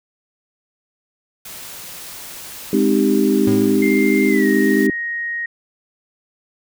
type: noise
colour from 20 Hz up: white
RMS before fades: -34 dBFS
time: 1.45-4.87 s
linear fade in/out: 5 ms
type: chord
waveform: sine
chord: Ab major seventh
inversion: none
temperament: equal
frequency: 207.7 / 261.6 / 311.1 / 392 Hz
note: Ab3 / C4 / Eb4 / G4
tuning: 0 / 0 / 0 / 0 cents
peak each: -18 dBFS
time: 2.73-4.9 s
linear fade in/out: 2 ms
type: tone with exponential decay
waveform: square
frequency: 109.9 Hz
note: A2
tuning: 2 cents flat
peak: -21 dBFS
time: 3.47-4.21 s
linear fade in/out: 5 ms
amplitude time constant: 160 ms
type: tone with pitch glide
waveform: sine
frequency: 2104 to 1874.5 Hz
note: C7 to A#6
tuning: +9 to +9 cents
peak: -21 dBFS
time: 3.82-5.46 s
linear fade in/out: 5 ms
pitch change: -200 cents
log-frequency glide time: 4.28-4.47 s
effects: none